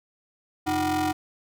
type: ring-modulated tone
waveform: 40% pulse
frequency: 220 Hz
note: A3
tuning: in tune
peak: -19 dBFS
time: 0.66-1.13 s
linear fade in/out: 20 ms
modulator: 528 Hz
effects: none